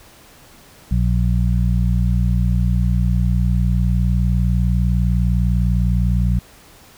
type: harmonic tone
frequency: 59.9 Hz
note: A#1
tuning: 48 cents sharp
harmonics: 1 / 2 / 3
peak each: -16 / -19 / -21 dBFS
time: 0.91-6.39 s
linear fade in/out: 5 ms
effects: pink hiss -46 dBFS RMS until 6.97 s